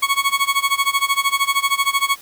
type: tone with tremolo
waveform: 20% pulse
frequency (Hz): 1108.7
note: C#6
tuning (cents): 0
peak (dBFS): -8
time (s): 0.02-2.16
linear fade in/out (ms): 10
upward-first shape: sine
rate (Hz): 13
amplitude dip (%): 90
effects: white hiss -43 dBFS RMS until 2.21 s